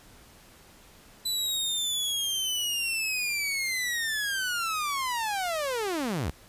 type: linear sweep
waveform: sawtooth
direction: down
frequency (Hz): 4000 to 51.91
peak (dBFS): -24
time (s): 1.25-6.31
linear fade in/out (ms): 10
effects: pink hiss -54 dBFS RMS until 6.48 s + resampled to 32000 Hz